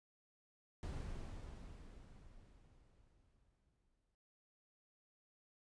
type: noise with exponential decay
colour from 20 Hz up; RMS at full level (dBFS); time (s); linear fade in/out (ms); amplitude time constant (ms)
brown; -43; 0.83-4.15; 0; 720
effects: noise-tail reverb RT60 0.7 s tail -25 dB re dry + resampled to 22050 Hz